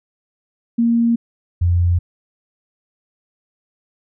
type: tone pair in turn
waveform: sine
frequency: 233.1 / 87.31 Hz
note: A#3 / F2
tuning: 0 / 0 cents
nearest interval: octave + perfect fourth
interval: 1700 cents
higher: first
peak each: -12 dBFS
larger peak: neither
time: 0.78-1.16 / 1.61-1.99 s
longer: neither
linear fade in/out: 10 ms
effects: none